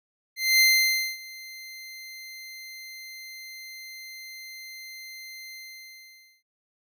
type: tone with ADSR envelope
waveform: 25% pulse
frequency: 2080 Hz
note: C7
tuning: 11 cents flat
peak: -12 dBFS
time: 0.36-6.43 s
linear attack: 240 ms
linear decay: 570 ms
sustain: -24 dB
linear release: 890 ms
effects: none